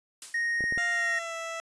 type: noise with exponential decay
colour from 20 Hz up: blue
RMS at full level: -35 dBFS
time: 0.22-0.57 s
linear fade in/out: 1 ms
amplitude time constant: 75 ms
type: tone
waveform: triangle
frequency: 1864.7 Hz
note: A#6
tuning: in tune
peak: -24 dBFS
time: 0.34-1.19 s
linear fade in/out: 5 ms
type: clicks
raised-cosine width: 2 ms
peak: -25 dBFS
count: 4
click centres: 0.607 / 0.64 / 0.724 / 0.776 s
type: tone with pitch glide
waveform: 15% pulse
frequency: 698.5 to 660.1 Hz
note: F5 to E5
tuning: 0 to +2 cents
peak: -27 dBFS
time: 0.78-1.6 s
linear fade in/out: 0 ms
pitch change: -98 cents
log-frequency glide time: 0.9-1.35 s
effects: resampled to 22050 Hz